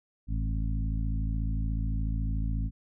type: harmonic tone with a mistuned harmonic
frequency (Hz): 53.9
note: A1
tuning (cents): -35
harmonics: 1 / 2 / 3 / 4 / 5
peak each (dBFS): -28 / -34 / -38 / -40 / -42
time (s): 0.27-2.71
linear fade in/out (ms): 50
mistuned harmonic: 1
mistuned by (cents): -90
effects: none